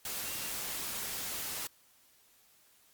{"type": "tone in noise", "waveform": "sine", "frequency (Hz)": 2760, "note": "F7", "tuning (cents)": -21, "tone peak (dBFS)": -49, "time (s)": [0.25, 0.52], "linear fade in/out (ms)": 2, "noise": "white", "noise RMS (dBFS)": -38, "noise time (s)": [0.05, 1.67], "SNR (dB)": -14, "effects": ["white hiss -65 dBFS RMS until 2.93 s", "Opus 48 kbps"]}